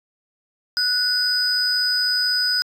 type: tone pair together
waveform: sine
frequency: 1480 / 4978 Hz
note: F#6 / D#8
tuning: 0 / 0 cents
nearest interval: octave + major sixth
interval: 2100 cents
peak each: -22 / -17 dBFS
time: 0.77-2.62 s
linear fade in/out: 0 ms
effects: tanh soft clip ceiling -14 dBFS